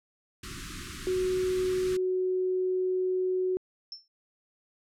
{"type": "band-stop noise", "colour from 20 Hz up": "pink", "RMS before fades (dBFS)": -40, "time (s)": [0.43, 1.97], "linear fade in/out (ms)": 5, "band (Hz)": [390, 1100], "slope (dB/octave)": 96}
{"type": "tone", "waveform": "sine", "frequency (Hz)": 370, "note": "F#4", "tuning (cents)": 0, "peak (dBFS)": -25, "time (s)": [1.07, 3.57], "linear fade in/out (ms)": 0}
{"type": "tone with exponential decay", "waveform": "sine", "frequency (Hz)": 5360, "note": "E8", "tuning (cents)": 28, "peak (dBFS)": -34, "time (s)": [3.92, 4.08], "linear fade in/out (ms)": 2, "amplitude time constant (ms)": 33}
{"effects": ["low-pass 10000 Hz 12 dB/octave"]}